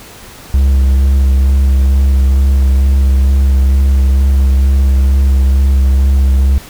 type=tone with vibrato; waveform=triangle; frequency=67.2 Hz; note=C2; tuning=47 cents sharp; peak=-4 dBFS; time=0.54-6.58 s; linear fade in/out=0 ms; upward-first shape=sine; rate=2.2 Hz; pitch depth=19 cents each way; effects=pink hiss -34 dBFS RMS until 6.69 s